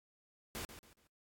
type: noise with echo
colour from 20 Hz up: pink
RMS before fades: -43 dBFS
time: 0.55-0.65 s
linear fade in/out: 0 ms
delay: 140 ms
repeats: 3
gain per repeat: -10 dB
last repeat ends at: 1.07 s
effects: AAC 64 kbps